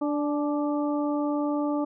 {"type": "harmonic tone with a mistuned harmonic", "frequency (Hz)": 293.7, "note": "D4", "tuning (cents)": 0, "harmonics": [1, 2, 3, 4], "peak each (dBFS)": [-25, -31, -35, -37], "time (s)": [0.01, 1.85], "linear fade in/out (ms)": 10, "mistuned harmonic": 3, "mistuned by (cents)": -34, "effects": []}